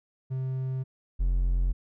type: tone pair in turn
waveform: triangle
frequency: 130.81 / 44.22 Hz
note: C3 / F1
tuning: 0 / +22 cents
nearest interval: octave + perfect fifth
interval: 1878 cents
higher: first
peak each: -26 / -20 dBFS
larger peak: second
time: 0.3-0.84 / 1.19-1.73 s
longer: neither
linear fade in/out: 20 ms
effects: none